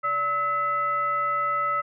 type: tone with frequency modulation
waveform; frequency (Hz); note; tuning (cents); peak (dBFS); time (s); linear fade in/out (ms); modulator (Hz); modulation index
sine; 1296; E6; -30; -22; 0.03-1.82; 20; 716; 0.53
effects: none